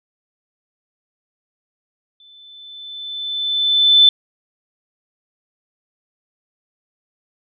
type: tone with exponential growth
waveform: sine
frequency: 3520 Hz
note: A7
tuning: in tune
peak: -5 dBFS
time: 2.2-4.09 s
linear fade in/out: 2 ms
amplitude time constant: 410 ms
effects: none